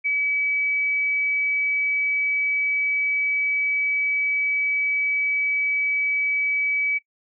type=tone; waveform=sine; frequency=2285 Hz; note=D7; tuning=48 cents flat; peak=-20 dBFS; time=0.04-6.99 s; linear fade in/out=20 ms; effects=noise-tail reverb RT60 0.1 s tail -17 dB re dry